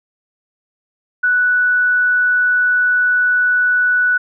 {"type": "tone", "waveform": "sine", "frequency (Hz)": 1480, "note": "F#6", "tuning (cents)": 0, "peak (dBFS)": -11, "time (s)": [1.23, 4.18], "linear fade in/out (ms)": 10, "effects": []}